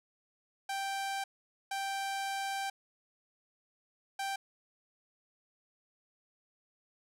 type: tone bursts at uneven times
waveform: sawtooth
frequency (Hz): 784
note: G5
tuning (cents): 0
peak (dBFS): -30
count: 3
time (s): 0.69-1.24 / 1.71-2.7 / 4.19-4.36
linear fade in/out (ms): 5
effects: low-pass 12000 Hz 12 dB/octave